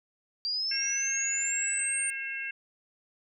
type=linear sweep; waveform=sine; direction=up; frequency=4699 to 8870 Hz; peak=-28 dBFS; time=0.45-2.1 s; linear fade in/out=0 ms
type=harmonic tone; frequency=539 Hz; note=C#5; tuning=49 cents flat; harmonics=3 / 4 / 5; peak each=-37 / -38 / -36 dBFS; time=0.71-2.51 s; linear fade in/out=5 ms
effects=none